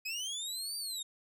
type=linear two-way sweep; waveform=25% pulse; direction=up then down; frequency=2489 to 4699 to 3640 Hz; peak=-32 dBFS; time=0.05-1.03 s; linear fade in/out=10 ms; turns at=0.77 s; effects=none